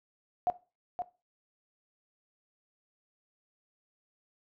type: tone with echo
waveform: sine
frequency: 717 Hz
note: F5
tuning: 45 cents sharp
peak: -24 dBFS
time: 0.47-0.5 s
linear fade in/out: 0 ms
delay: 520 ms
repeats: 1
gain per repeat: -7 dB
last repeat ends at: 1.02 s
effects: noise-tail reverb RT60 0.3 s tail -17 dB re dry